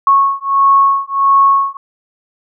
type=beating tone pair; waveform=sine; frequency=1100 / 1101.5 Hz; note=C#6 / C#6; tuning=-14 / -11 cents; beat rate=1.5 Hz; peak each=-11 dBFS; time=0.07-1.77 s; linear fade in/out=2 ms; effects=none